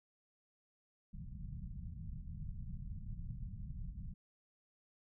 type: low-pass noise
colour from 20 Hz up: pink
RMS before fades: -45 dBFS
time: 1.13-4.14 s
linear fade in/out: 10 ms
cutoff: 190 Hz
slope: 48 dB/octave
effects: none